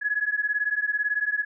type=beating tone pair; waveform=sine; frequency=1678 / 1696 Hz; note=G#6 / G#6; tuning=+17 / +36 cents; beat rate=18 Hz; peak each=-26 dBFS; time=0.01-1.45 s; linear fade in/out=20 ms; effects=none